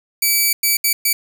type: tone bursts at uneven times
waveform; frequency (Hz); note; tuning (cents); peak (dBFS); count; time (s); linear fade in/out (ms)
5% pulse; 2300; D7; -37; -4; 4; 0.22-0.53 / 0.63-0.77 / 0.84-0.93 / 1.05-1.13; 5
effects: none